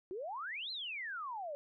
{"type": "exponential two-way sweep", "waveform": "sine", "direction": "up then down", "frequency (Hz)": [349.2, 4240, 556], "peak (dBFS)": -39, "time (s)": [0.11, 1.55], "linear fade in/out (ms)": 0, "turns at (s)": 0.71, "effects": []}